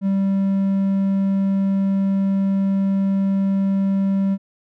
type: tone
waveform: triangle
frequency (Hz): 195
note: G3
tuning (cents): -9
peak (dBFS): -14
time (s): 0.01-4.38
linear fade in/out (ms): 50
effects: none